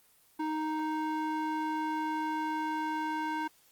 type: tone with band-pass filter sweep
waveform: square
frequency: 311.1 Hz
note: D#4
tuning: in tune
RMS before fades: -33 dBFS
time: 0.39-3.48 s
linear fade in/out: 10 ms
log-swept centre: 710 to 1100 Hz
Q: 1.4
effects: white hiss -64 dBFS RMS until 3.71 s + Opus 24 kbps